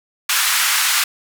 pink band-pass noise, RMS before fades -17 dBFS, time 0.29-1.04 s, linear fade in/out 5 ms, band 1200 to 16000 Hz, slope 24 dB/octave, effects none

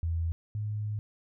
sine tone pair in turn, 82.9 / 105.72 Hz, E2 / G#2, +10 / +31 cents, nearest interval major third, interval 421 cents, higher second, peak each -27 / -30 dBFS, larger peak first, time 0.03-0.32 / 0.55-0.99 s, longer second, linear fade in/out 0 ms, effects none

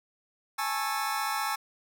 sawtooth chord, A major seventh, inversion third, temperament just, 825 / 880 / 1100 / 1320 Hz, G#5 / A5 / C#6 / E6, -12 / 0 / -14 / +2 cents, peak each -30 dBFS, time 0.58-1.56 s, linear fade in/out 10 ms, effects none

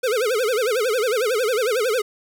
square tone with vibrato, 466.2 Hz, A#4, in tune, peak -19 dBFS, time 0.03-2.02 s, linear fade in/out 10 ms, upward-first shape sine, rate 11 Hz, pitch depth 210 cents each way, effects none

